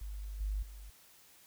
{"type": "tone with level steps", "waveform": "sine", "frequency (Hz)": 50.5, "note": "G#1", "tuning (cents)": -48, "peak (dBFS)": [-39, -32, -46], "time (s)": [0.01, 0.9], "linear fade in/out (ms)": 5, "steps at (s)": [0.4, 0.62], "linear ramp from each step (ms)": 10, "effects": ["white hiss -61 dBFS RMS until 1.46 s"]}